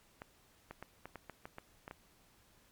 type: clicks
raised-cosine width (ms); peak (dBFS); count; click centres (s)
0.5; -30; 10; 0.219 / 0.71 / 0.826 / 1.056 / 1.157 / 1.297 / 1.455 / 1.584 / 1.879 / 1.911
effects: pink hiss -67 dBFS RMS until 2.71 s + MP3 96 kbps